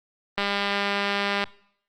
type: click train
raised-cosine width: 0.3 ms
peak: -9 dBFS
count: 214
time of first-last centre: 0.38-1.44 s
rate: 201 Hz
effects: noise-tail reverb RT60 0.7 s tail -23 dB re dry + Opus 24 kbps